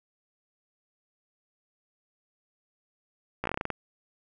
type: slowing click train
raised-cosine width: 0.5 ms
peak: -15 dBFS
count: 10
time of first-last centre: 3.44-3.703 s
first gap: 15 ms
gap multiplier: 1.16
effects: none